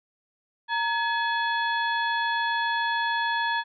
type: harmonic tone with a mistuned harmonic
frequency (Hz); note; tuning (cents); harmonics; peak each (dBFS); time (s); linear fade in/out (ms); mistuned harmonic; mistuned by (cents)
850; G#5; +40; 1 / 2 / 3 / 4 / 5; -26 / -27 / -41 / -34 / -41; 0.68-3.64; 50; 1; +150
effects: none